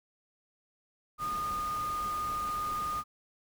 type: tone in noise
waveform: sine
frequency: 1224 Hz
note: D#6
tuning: 29 cents flat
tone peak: -31 dBFS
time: 1.18-3.04 s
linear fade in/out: 50 ms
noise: pink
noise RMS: -44 dBFS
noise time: 1.18-3.04 s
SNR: +10 dB
effects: none